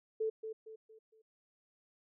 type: tone with echo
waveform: sine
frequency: 440 Hz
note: A4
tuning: in tune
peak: -31 dBFS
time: 0.2-0.3 s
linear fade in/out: 10 ms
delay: 230 ms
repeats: 4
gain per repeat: -8 dB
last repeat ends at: 1.22 s
effects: none